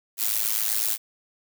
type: noise with amplitude modulation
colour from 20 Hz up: blue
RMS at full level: -21 dBFS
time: 0.17-0.98 s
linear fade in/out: 50 ms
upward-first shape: sine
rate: 108 Hz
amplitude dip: 95%
effects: none